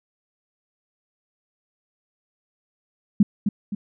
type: tone with echo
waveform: sine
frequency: 204.6 Hz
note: G#3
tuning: 26 cents flat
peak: -10 dBFS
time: 3.2-3.23 s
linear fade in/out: 5 ms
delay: 260 ms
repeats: 2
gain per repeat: -7 dB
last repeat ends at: 3.75 s
effects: none